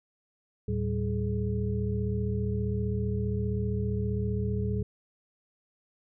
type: tone cluster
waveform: sine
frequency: 78.2 / 113.4 / 194.8 / 421.6 Hz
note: D#2 / A#2 / G3 / G#4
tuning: +9 / -47 / -11 / +26 cents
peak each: -32 / -30 / -33 / -35 dBFS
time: 0.68-4.83 s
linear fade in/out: 5 ms
effects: none